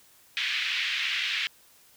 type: band-pass noise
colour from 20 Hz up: white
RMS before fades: -29 dBFS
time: 0.37-1.47 s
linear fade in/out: 0 ms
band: 1900 to 3300 Hz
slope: 24 dB/octave
effects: white hiss -58 dBFS RMS until 1.96 s